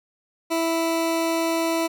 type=tone; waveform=20% pulse; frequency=329.6 Hz; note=E4; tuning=in tune; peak=-16 dBFS; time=0.5-1.88 s; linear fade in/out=20 ms; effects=none